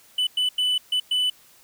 triangle tone bursts at uneven times, 2991 Hz, F#7, 18 cents sharp, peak -18 dBFS, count 5, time 0.18-0.27 / 0.37-0.49 / 0.58-0.78 / 0.92-1 / 1.11-1.3 s, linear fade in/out 5 ms, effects white hiss -54 dBFS RMS until 1.63 s

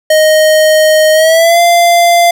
square tone with pitch glide, 622.3 to 690.5 Hz, D#5 to F5, 0 to -20 cents, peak -5 dBFS, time 0.1-2.31 s, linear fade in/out 5 ms, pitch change +180 cents, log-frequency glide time 1.13-1.6 s, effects none

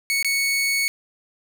sawtooth tone with dropouts, 2217 Hz, C#7, in tune, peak -16 dBFS, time 0.1-0.88 s, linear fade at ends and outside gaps 0 ms, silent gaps 0.227-0.246 s, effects none

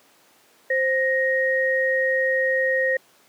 sine tone pair together, 524 / 1871 Hz, C5 / A#6, +2 / +6 cents, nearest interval octave + minor seventh, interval 2204 cents, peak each -21 dBFS, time 0.7-2.97 s, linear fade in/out 5 ms, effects pink hiss -56 dBFS RMS until 3.28 s + high-pass 300 Hz 12 dB/octave

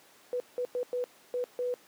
sine tone bursts at uneven times, 493.9 Hz, B4, in tune, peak -28 dBFS, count 6, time 0.33-0.4 / 0.58-0.65 / 0.75-0.83 / 0.93-1.04 / 1.34-1.44 / 1.59-1.74 s, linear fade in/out 0 ms, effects pink hiss -58 dBFS RMS until 1.87 s + high-pass 300 Hz 12 dB/octave

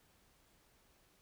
silence, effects pink hiss -70 dBFS RMS until 1.21 s

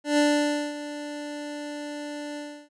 25% pulse tone with ADSR envelope, 294 Hz, D4, 2 cents sharp, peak -14 dBFS, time 0.04-2.69 s, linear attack 140 ms, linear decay 550 ms, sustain -15 dB, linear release 320 ms, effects resampled to 22050 Hz

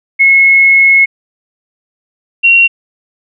sine tone pair in turn, 2178 / 2744 Hz, C#7 / F7, -31 / -31 cents, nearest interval major third, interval 400 cents, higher second, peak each -3 dBFS, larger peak neither, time 0.19-1.06 / 2.43-2.68 s, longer first, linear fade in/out 20 ms, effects none

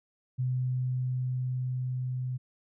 sine tone with level ramp, 127.2 Hz, C3, 48 cents flat, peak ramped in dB -26 to -30 dBFS, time 0.38-2.38 s, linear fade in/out 20 ms, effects none

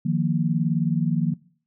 sine chord, Eb suspended second, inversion none, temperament just, 155.56 / 175.01 / 233.3 Hz, Eb3 / F3 / Bb3, 0 / +4 / +2 cents, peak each -23 / -23 / -26 dBFS, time 0.05-1.34 s, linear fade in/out 10 ms, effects noise-tail reverb RT60 0.5 s tail -22 dB re dry

